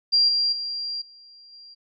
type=tone with level steps; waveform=sine; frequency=4759 Hz; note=D8; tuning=22 cents sharp; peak=-15 / -19 / -27 / -46 / -43 dBFS; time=0.12-1.75 s; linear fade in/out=20 ms; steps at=0.28 / 0.52 / 1.01 / 1.52 s; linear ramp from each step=10 ms; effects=none